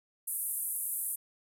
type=band-pass noise; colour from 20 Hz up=white; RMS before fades=-35 dBFS; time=0.27-1.16 s; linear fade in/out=10 ms; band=9300 to 13000 Hz; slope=48 dB/octave; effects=none